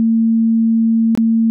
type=tone with dropouts; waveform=sine; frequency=226.2 Hz; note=A3; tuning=48 cents sharp; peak=-10 dBFS; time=0-1.5 s; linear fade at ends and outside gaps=0 ms; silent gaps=1.151-1.175 s; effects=none